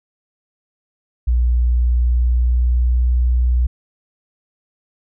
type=tone with pitch glide; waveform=sine; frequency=60.2 to 61.25 Hz; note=B1 to B1; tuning=-44 to -14 cents; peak=-12 dBFS; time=1.27-3.67 s; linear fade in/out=10 ms; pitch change=+30 cents; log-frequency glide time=1.7-3.1 s; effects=none